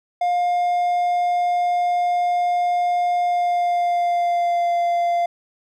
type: tone with pitch glide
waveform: triangle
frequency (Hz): 708 to 693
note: F5 to F5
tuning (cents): +23 to -14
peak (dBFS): -15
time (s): 0.21-5.26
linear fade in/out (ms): 5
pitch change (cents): -37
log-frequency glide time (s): 3.18-4.73
effects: none